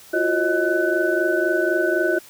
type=tone cluster; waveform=sine; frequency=341.7 / 365.6 / 542 / 624 / 1499 Hz; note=F4 / F#4 / C#5 / D#5 / F#6; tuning=-38 / -21 / -39 / +5 / +22 cents; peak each=-23 / -23 / -31 / -23 / -23 dBFS; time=0.13-2.19 s; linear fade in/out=10 ms; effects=white hiss -46 dBFS RMS until 2.29 s